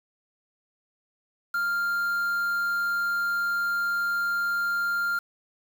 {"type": "tone with quantisation", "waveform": "triangle", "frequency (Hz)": 1396.9, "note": "F6", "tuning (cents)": 0, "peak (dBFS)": -22, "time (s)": [1.54, 5.19], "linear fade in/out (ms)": 5, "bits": 7, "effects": []}